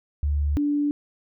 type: tone pair in turn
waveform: sine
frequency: 72.8 / 291.2 Hz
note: D2 / D4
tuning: -15 / -15 cents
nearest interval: 2 octaves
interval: 2400 cents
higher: second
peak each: -20 dBFS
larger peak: neither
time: 0.23-0.57 / 0.57-0.91 s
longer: neither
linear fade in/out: 0 ms
effects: none